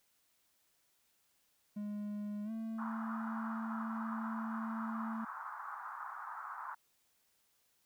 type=tone with pitch glide; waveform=triangle; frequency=207.4 to 223.6 Hz; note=G#3 to A3; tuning=-2 to +28 cents; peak=-36 dBFS; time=1.76-5.25 s; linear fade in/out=10 ms; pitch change=+130 cents; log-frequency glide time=2.44-2.51 s
type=band-pass noise; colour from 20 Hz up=white; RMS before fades=-45 dBFS; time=2.78-6.75 s; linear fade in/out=10 ms; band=870 to 1400 Hz; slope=48 dB/octave
effects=white hiss -75 dBFS RMS until 7.85 s